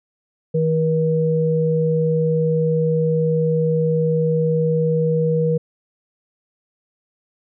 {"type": "tone pair together", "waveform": "sine", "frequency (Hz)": [159.75, 479.4], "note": ["D#3", "A#4"], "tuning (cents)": [46, 48], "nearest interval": "octave + perfect fifth", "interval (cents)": 1902, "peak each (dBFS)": -18, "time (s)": [0.54, 5.58], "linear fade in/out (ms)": 10, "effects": []}